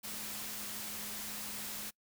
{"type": "tone in noise", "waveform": "sine", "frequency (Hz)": 209.5, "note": "G#3", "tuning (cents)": 15, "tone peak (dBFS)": -53, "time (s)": [0.03, 1.91], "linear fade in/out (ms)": 20, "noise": "white", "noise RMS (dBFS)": -42, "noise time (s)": [0.03, 1.91], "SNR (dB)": -14, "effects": ["noise-tail reverb RT60 0.1 s tail -24 dB re dry"]}